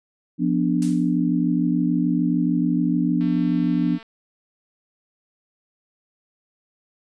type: chord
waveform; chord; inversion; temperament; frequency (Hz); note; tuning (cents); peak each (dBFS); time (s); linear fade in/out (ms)
sine; B diminished; second; equal; 174.61 / 246.9 / 293.7; F3 / B3 / D4; 0 / 0 / 0; -22; 0.38-3.99; 50
type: noise with exponential decay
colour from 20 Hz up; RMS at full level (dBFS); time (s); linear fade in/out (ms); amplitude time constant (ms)
blue; -30; 0.82-1.18; 1; 77
type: click train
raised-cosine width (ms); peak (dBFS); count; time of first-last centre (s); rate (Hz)
0.3; -29; 185; 3.21-4.028; 225
effects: resampled to 22050 Hz